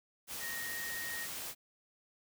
sine tone in noise, 1864.7 Hz, A#6, in tune, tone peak -40 dBFS, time 0.39-1.28 s, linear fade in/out 50 ms, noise white, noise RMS -42 dBFS, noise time 0.27-1.55 s, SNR -1 dB, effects none

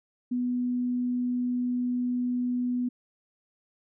sine tone, 246.9 Hz, B3, in tune, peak -25 dBFS, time 0.31-2.89 s, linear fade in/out 10 ms, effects none

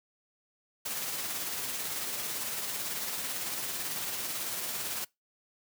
white noise with tremolo, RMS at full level -34 dBFS, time 0.85-5.05 s, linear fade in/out 10 ms, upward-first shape sine, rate 18 Hz, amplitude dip 30%, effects noise-tail reverb RT60 0.2 s tail -24 dB re dry + high-pass 100 Hz 12 dB/octave

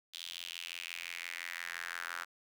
sawtooth tone with high-pass filter sweep, 85.8 Hz, F2, 30 cents flat, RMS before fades -43 dBFS, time 0.13-2.25 s, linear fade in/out 20 ms, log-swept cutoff 3500 to 1400 Hz, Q 3.6, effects none

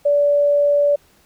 sine tone, 578 Hz, D5, 28 cents flat, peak -12 dBFS, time 0.05-0.96 s, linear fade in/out 10 ms, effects pink hiss -55 dBFS RMS until 1.25 s

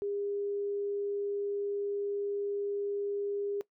sine tone, 404.8 Hz, G#4, 44 cents flat, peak -31 dBFS, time 0.02-3.61 s, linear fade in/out 0 ms, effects noise-tail reverb RT60 0.1 s tail -19 dB re dry

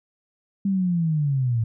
sine linear sweep, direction down, 199.8 to 110 Hz, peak -19 dBFS, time 0.65-1.64 s, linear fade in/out 5 ms, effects none

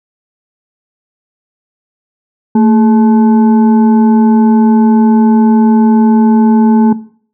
sine tone with frequency modulation, 223.5 Hz, A3, 27 cents sharp, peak -4 dBFS, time 2.55-6.93 s, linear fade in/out 5 ms, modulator 643 Hz, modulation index 0.49, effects noise-tail reverb RT60 0.5 s tail -17 dB re dry

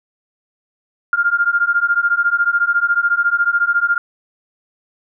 sine beating tone pair, 1396.9 / 1410.9 Hz, F6 / F6, 0 / +17 cents, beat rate 14 Hz, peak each -16 dBFS, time 1.13-3.98 s, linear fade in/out 2 ms, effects none

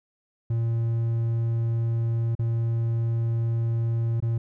triangle tone with dropouts, 115.3 Hz, A#2, 19 cents flat, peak -20 dBFS, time 0.5-4.38 s, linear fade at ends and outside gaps 5 ms, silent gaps 2.352-2.392 / 4.203-4.224 s, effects none

